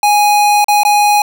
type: tone with dropouts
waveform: square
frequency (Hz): 829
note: G#5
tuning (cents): -3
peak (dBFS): -8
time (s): 0.03-1.22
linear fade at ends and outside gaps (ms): 2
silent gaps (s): 0.644-0.683 / 0.834-0.85
effects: none

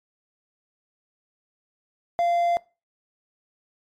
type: tone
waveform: triangle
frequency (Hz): 691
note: F5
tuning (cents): -19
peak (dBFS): -17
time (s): 2.19-2.57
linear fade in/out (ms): 0
effects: noise-tail reverb RT60 0.3 s tail -22 dB re dry + MP3 96 kbps

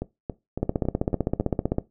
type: two click trains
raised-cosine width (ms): 2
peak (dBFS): -15 / -9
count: 6 / 19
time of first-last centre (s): 0.02-1.409 / 0.63-1.784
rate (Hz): 3.6 / 15.6
effects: noise-tail reverb RT60 0.2 s tail -18 dB re dry

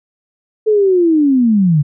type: linear sweep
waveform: sine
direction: down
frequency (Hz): 440 to 138.1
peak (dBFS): -8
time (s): 0.66-1.83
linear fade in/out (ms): 20
effects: none

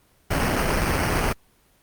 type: noise with sample-and-hold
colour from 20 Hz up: pink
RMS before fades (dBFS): -22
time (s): 0.3-1.33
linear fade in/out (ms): 10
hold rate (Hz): 3675
effects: pink hiss -60 dBFS RMS until 1.82 s + Opus 24 kbps

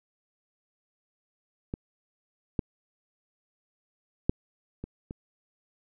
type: clicks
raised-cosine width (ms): 3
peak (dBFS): -19 / -13 / -9 / -23 / -24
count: 5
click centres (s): 1.739 / 2.592 / 4.295 / 4.84 / 5.109
effects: none

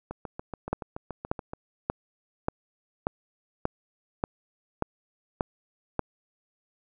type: two click trains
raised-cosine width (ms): 1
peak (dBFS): -21 / -11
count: 11 / 10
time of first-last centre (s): 0.11-1.535 / 0.73-5.993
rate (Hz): 7.02 / 1.71
effects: none

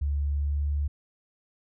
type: tone with pitch glide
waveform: sine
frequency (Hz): 71.7 to 72.53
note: D2 to D2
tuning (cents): -41 to -21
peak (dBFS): -24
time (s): 0.01-0.88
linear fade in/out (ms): 10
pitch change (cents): +20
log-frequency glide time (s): 0.29-0.68
effects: none

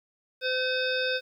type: harmonic tone with a mistuned harmonic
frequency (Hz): 512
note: C5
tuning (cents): -38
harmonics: 1 / 3 / 5 / 7 / 9 / 10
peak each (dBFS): -29 / -30 / -34 / -33 / -39 / -38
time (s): 0.41-1.21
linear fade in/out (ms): 50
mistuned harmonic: 7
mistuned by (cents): +31
effects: 10-bit

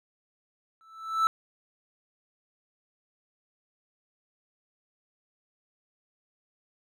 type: tone with exponential growth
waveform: triangle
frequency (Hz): 1318.5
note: E6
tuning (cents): 0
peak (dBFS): -16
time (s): 0.81-1.27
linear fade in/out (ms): 0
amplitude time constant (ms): 100
effects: none

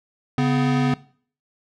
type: tone pair together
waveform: square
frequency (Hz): 140.59 / 250.5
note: C#3 / B3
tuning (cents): +25 / +25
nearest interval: minor seventh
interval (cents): 1000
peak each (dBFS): -21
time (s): 0.38-0.94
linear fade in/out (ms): 2
effects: noise-tail reverb RT60 0.5 s tail -20 dB re dry + low-pass 4000 Hz 12 dB/octave

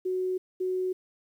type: tone bursts at uneven times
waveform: sine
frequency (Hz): 370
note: F#4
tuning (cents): 0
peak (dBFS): -26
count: 2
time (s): 0.05-0.38 / 0.6-0.93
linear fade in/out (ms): 10
effects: 10-bit

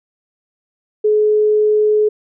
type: tone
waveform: sine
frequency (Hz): 424.9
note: G#4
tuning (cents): +40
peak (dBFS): -10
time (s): 1.04-2.09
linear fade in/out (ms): 10
effects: none

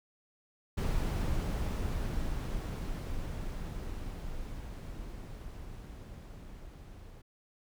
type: noise with level ramp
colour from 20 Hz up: brown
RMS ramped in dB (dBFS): -30 to -49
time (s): 0.77-7.22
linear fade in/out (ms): 10
effects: none

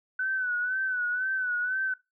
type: tone with vibrato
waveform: sine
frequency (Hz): 1500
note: F#6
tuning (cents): +23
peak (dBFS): -26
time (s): 0.19-1.94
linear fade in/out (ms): 5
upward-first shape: sine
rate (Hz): 2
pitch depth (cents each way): 60
effects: noise-tail reverb RT60 0.2 s tail -18 dB re dry

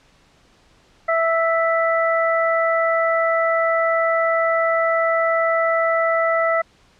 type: harmonic tone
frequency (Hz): 659.3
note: E5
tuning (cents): 0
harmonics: 1 / 2 / 3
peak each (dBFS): -18 / -21 / -23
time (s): 1.08-6.62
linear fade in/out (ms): 10
effects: pink hiss -55 dBFS RMS until 6.99 s + low-pass 6000 Hz 12 dB/octave

